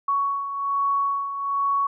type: beating tone pair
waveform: sine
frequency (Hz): 1116 / 1117.2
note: C#6 / C#6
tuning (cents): +11 / +13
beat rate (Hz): 1.2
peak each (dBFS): -22 / -29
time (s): 0.08-1.87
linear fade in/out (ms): 5
effects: none